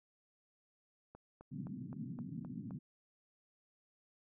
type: click train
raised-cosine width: 1 ms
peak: -39 dBFS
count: 7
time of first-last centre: 1.15-2.708 s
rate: 3.85 Hz
type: band-pass noise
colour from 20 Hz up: white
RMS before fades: -45 dBFS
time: 1.51-2.79 s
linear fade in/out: 10 ms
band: 120 to 260 Hz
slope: 48 dB/octave
effects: none